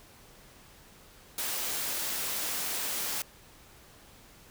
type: high-pass noise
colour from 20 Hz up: white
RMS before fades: -33 dBFS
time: 1.38-3.22 s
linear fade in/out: 2 ms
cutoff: 190 Hz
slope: 12 dB/octave
effects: pink hiss -55 dBFS RMS until 4.5 s